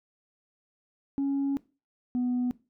sine tone pair in turn, 277.2 / 247.4 Hz, C#4 / B3, 0 / +3 cents, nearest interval major second, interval 197 cents, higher first, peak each -23 dBFS, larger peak neither, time 1.18-1.57 / 2.15-2.51 s, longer first, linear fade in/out 0 ms, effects noise-tail reverb RT60 0.3 s tail -20 dB re dry + tanh soft clip ceiling -23 dBFS

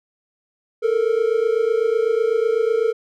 triangle tone pair together, 438.2 / 466.2 Hz, A4 / A#4, -7 / 0 cents, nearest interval minor second, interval 107 cents, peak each -17 dBFS, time 0.82-2.93 s, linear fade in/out 20 ms, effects none

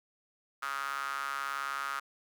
sawtooth tone with high-pass filter, 138.59 Hz, C#3, in tune, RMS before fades -36 dBFS, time 0.62-2 s, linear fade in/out 10 ms, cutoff 1300 Hz, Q 7.1, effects none

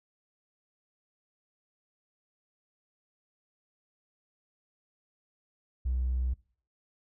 triangle tone with tanh clipping, 62.9 Hz, B1, 32 cents sharp, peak -26 dBFS, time 5.85-6.34 s, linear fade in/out 10 ms, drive 1 dB, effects noise-tail reverb RT60 0.5 s tail -23 dB re dry

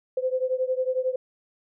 sine beating tone pair, 510 / 521 Hz, C5 / C5, -44 / -7 cents, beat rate 11 Hz, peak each -25 / -27 dBFS, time 0.17-1.16 s, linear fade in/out 5 ms, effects none

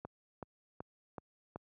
click train, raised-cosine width 1 ms, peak -28 dBFS, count 5, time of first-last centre 0.05-1.559 s, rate 2.65 Hz, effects high-pass 80 Hz 12 dB/octave

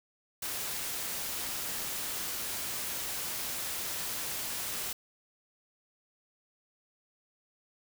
white noise, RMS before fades -36 dBFS, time 0.42-4.93 s, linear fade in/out 5 ms, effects none

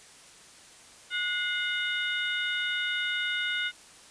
harmonic tone with a mistuned harmonic, 728 Hz, F#5, 28 cents flat, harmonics 2 / 3 / 4 / 5, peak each -31 / -33 / -34 / -35 dBFS, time 1.1-3.72 s, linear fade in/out 50 ms, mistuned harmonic 3, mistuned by -68 cents, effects white hiss -52 dBFS RMS until 4.1 s + resampled to 22050 Hz

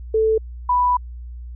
sine tone pair in turn, 440 / 987.8 Hz, A4 / B5, 0 / 0 cents, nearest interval octave + major second, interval 1400 cents, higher second, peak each -14 dBFS, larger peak neither, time 0.14-0.38 / 0.69-0.97 s, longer second, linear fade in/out 5 ms, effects added 60 Hz sine -31 dBFS peak until 1.55 s

